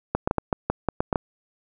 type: clicks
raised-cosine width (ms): 1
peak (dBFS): -7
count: 10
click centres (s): 0.15 / 0.275 / 0.311 / 0.383 / 0.528 / 0.7 / 0.887 / 1.005 / 1.128 / 1.158
effects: none